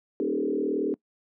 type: tone with frequency modulation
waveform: sine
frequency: 349.2 Hz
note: F4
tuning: in tune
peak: -23 dBFS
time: 0.2-0.94 s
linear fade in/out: 0 ms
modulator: 38.8 Hz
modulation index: 2.6
effects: noise-tail reverb RT60 0.1 s tail -23 dB re dry + high-pass 200 Hz 12 dB/octave